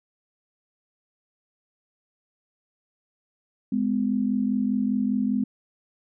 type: tone pair together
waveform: sine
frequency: 208.2 / 253.2 Hz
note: G#3 / B3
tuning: +5 / +43 cents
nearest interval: minor third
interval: 338 cents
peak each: -24 dBFS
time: 3.72-5.44 s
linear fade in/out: 5 ms
effects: none